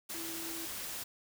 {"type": "tone in noise", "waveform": "sine", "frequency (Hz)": 329.6, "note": "E4", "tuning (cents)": 0, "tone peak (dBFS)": -44, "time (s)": [0.14, 0.66], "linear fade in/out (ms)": 10, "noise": "white", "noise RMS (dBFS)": -41, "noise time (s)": [0.09, 1.04], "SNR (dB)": -6, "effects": []}